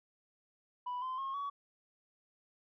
sine tone with pitch steps, 987.8 / 1032.7 / 1079.7 / 1128.8 Hz, B5 / C6 / C#6 / C#6, 0 / -23 / -46 / +31 cents, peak -34 dBFS, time 0.86-1.5 s, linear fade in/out 10 ms, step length 160 ms, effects tanh soft clip ceiling -34 dBFS

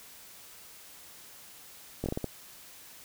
slowing click train, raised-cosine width 2 ms, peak -18 dBFS, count 6, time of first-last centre 2.04-2.243 s, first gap 20 ms, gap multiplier 1.36, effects white hiss -51 dBFS RMS until 3.04 s

